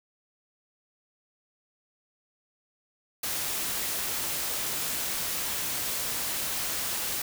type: noise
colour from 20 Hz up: white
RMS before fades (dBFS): -31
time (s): 3.23-7.22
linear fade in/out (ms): 5
effects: none